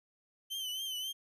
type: tone with vibrato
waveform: 40% pulse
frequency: 3074 Hz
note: G7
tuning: 35 cents flat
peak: -35 dBFS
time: 0.5-1.13 s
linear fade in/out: 20 ms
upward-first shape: triangle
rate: 3.7 Hz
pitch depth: 76 cents each way
effects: resampled to 32000 Hz